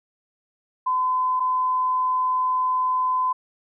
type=tone pair in turn; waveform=sine; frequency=1018 / 1018 Hz; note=C6 / C6; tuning=-48 / -48 cents; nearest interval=unison; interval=0 cents; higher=neither; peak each=-19 dBFS; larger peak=neither; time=0.86-1.4 / 1.4-3.33 s; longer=second; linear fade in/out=10 ms; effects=none